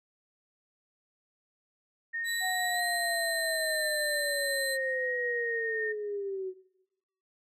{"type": "tone with vibrato", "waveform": "sine", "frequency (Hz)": 1839, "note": "A#6", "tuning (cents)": -24, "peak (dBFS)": -31, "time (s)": [2.13, 5.93], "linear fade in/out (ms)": 20, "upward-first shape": "triangle", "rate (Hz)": 0.41, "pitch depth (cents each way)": 44}
{"type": "tone with pitch glide", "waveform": "25% pulse", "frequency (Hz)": [3951, 4083], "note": ["B7", "C8"], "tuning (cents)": [0, -43], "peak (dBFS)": -29, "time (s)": [2.24, 4.78], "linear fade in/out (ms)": 50, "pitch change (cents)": 57, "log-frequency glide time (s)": [2.72, 2.84]}
{"type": "linear sweep", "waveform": "sine", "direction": "down", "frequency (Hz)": [748, 370], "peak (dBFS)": -32, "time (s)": [2.4, 6.54], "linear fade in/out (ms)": 50}
{"effects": ["noise-tail reverb RT60 0.9 s tail -20 dB re dry"]}